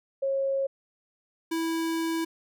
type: tone pair in turn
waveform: sine / square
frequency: 544 / 327.9 Hz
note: C#5 / E4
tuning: -33 / -9 cents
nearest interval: major sixth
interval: 876 cents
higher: first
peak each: -24 / -27 dBFS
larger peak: first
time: 0.22-0.67 / 1.51-2.25 s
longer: second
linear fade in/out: 10 ms
effects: none